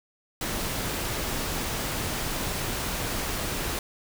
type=noise; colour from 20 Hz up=pink; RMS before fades=-30 dBFS; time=0.41-3.79 s; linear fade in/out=2 ms; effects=none